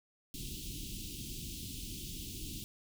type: band-stop noise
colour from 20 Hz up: pink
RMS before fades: -43 dBFS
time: 0.34-2.64 s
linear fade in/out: 0 ms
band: 350 to 2800 Hz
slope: 48 dB/octave
effects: none